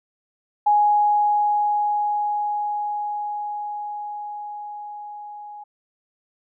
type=tone with level ramp; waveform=sine; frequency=832 Hz; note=G#5; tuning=3 cents sharp; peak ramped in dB=-13 to -35 dBFS; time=0.66-5.64 s; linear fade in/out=10 ms; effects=none